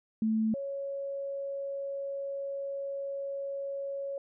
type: tone pair in turn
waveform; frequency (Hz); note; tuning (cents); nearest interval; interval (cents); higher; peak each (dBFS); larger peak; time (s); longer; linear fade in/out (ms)
sine; 220 / 554.4; A3 / C#5; 0 / 0; octave + major third; 1600; second; -25 / -33; first; 0.22-0.54 / 0.54-4.18; second; 2
effects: none